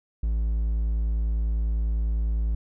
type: tone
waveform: triangle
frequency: 55 Hz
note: A1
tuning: in tune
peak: -20 dBFS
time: 0.23-2.55 s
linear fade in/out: 5 ms
effects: none